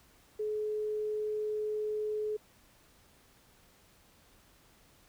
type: tone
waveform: sine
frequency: 426 Hz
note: G#4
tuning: 44 cents sharp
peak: -31 dBFS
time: 0.39-2.37 s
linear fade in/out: 10 ms
effects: pink hiss -63 dBFS RMS until 5.08 s